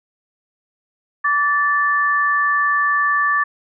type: tone pair together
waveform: sine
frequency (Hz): 1157.8 / 1760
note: D6 / A6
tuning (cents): -25 / 0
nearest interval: perfect fifth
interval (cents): 725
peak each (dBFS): -17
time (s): 1.24-3.44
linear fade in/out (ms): 10
effects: none